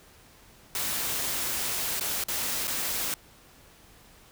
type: noise with dropouts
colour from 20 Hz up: white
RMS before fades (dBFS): -30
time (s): 0.75-3.14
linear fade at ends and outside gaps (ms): 1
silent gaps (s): 1.997-2.009 / 2.238-2.284 / 2.672-2.678
effects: pink hiss -55 dBFS RMS until 4.31 s